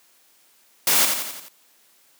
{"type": "noise with echo", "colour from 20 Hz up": "white", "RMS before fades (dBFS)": -18, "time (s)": [0.87, 1.05], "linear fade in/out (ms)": 2, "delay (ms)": 87, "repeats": 5, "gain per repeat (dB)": -5, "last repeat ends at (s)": 1.485, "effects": ["white hiss -58 dBFS RMS until 2.19 s", "high-pass 200 Hz 12 dB/octave"]}